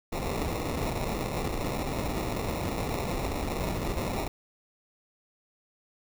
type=noise with sample-and-hold; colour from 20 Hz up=pink; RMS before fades=-31 dBFS; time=0.12-4.28 s; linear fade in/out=5 ms; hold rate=1575 Hz; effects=none